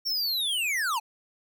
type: linear sweep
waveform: square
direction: down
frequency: 5550 to 811 Hz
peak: -26 dBFS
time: 0.05-1 s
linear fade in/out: 20 ms
effects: none